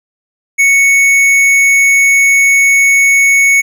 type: tone with tanh clipping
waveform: sine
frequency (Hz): 2217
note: C#7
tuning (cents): 0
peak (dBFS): -7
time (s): 0.58-3.62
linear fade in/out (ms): 20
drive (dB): 13
effects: none